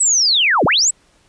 sine linear two-way sweep, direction down then up, 8090 to 107.7 to 8090 Hz, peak -11 dBFS, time 0-0.91 s, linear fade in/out 10 ms, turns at 0.65 s, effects pink hiss -55 dBFS RMS until 1.28 s + resampled to 22050 Hz

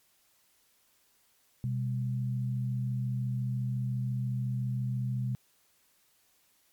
sine tone pair together, 126.37 / 200.6 Hz, B2 / G3, +40 / +40 cents, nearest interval minor sixth, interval 800 cents, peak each -29 / -38 dBFS, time 1.64-5.35 s, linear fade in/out 0 ms, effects white hiss -68 dBFS RMS until 6.72 s + MP3 96 kbps

